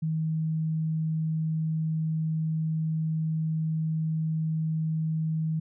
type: tone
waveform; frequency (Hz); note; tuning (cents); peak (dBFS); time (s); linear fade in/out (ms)
sine; 158.8; D#3; +36; -25; 0.02-5.6; 10
effects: none